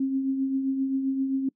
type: tone with tremolo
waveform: sine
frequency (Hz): 268.1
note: C4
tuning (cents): +42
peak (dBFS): -21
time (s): 0-1.49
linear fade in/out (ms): 5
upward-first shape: triangle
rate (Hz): 7.6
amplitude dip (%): 50
effects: noise-tail reverb RT60 0.1 s tail -24 dB re dry